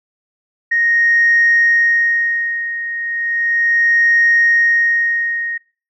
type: tone with tremolo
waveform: sine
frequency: 1864.7 Hz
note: A#6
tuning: in tune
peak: -8 dBFS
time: 0.71-5.58 s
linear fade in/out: 10 ms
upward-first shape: sine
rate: 0.35 Hz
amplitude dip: 75%
effects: noise-tail reverb RT60 0.4 s tail -23 dB re dry + tanh soft clip ceiling -4 dBFS